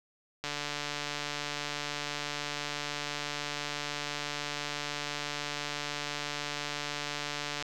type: click train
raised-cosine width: 0.2 ms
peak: -17 dBFS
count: 1050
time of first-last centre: 0.44-7.625 s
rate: 146 Hz
effects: none